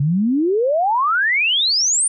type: exponential sweep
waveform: sine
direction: up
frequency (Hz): 135 to 9397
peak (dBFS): -14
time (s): 0-2.08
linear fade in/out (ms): 5
effects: none